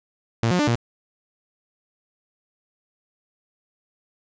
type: tone with pitch steps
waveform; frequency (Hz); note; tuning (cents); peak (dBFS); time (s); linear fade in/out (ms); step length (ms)
sawtooth; 114.8 / 179.5 / 296.3 / 117.7; A#2 / F3 / D4 / A#2; -26 / +48 / +15 / +17; -14; 0.43-0.754; 0; 81
effects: resampled to 16000 Hz